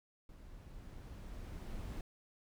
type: noise with level ramp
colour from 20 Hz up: brown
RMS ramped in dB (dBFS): -55 to -42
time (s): 0.29-2.01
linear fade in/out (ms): 2
effects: none